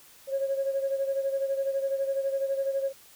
sine beating tone pair, 543 / 555 Hz, C#5 / C#5, -36 / +2 cents, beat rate 12 Hz, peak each -26 / -32 dBFS, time 0.27-2.93 s, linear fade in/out 50 ms, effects tanh soft clip ceiling -19 dBFS + white hiss -54 dBFS RMS until 3.15 s

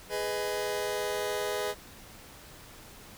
sawtooth chord, G# minor, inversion none, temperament just, 415.3 / 498.4 / 623 Hz, G#4 / B4 / D#5, 0 / +16 / +2 cents, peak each -29 / -31 / -31 dBFS, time 0.09-1.75 s, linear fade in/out 50 ms, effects pink hiss -50 dBFS RMS until 3.17 s

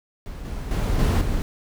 brown noise with level steps, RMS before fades -34 / -30 / -22 / -18 / -24 dBFS, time 0.26-1.42 s, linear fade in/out 0 ms, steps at 0.45 / 0.71 / 0.99 / 1.21 s, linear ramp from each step 2 ms, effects none

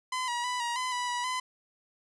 sawtooth tone with pitch steps, 1019 / 959 / 992 / 949 / 1014 / 984 / 974 / 1015 Hz, C6 / A#5 / B5 / A#5 / B5 / B5 / B5 / B5, -46 / +49 / +7 / +31 / +45 / -7 / -24 / +47 cents, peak -26 dBFS, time 0.12-1.4 s, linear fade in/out 5 ms, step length 160 ms, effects resampled to 22050 Hz

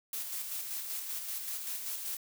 blue noise with tremolo, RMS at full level -37 dBFS, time 0.13-2.17 s, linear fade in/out 2 ms, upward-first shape square, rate 5.2 Hz, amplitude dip 35%, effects none

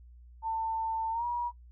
sine tone with pitch glide, 895 to 959.2 Hz, A5 to A#5, +29 to +49 cents, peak -29 dBFS, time 0.42-1.52 s, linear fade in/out 50 ms, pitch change +120 cents, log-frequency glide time 1.11-1.25 s, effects noise-tail reverb RT60 0.1 s tail -19 dB re dry + added 60 Hz sine -50 dBFS peak until 1.71 s

